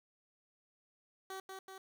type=tone with echo; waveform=15% pulse; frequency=382.1 Hz; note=G4; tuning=44 cents flat; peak=-36 dBFS; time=1.3-1.4 s; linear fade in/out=2 ms; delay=190 ms; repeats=2; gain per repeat=-3 dB; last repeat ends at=1.78 s; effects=none